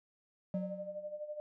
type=tone with exponential decay; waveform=triangle; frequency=184.3 Hz; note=F#3; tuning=7 cents flat; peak=-30 dBFS; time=0.54-1.19 s; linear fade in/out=5 ms; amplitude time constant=140 ms
type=tone with tremolo; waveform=sine; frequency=600 Hz; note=D5; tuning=37 cents sharp; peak=-37 dBFS; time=0.54-1.4 s; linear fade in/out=0 ms; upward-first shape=sine; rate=12 Hz; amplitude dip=70%
effects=none